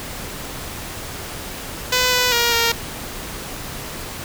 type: tone with pitch steps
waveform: 5% pulse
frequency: 502 / 497.6 / 472.9 / 464.3 Hz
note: B4 / B4 / A#4 / A#4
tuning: +28 / +13 / +25 / -7 cents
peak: -4 dBFS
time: 1.92-2.72 s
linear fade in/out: 5 ms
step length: 200 ms
effects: pink hiss -31 dBFS RMS until 4.24 s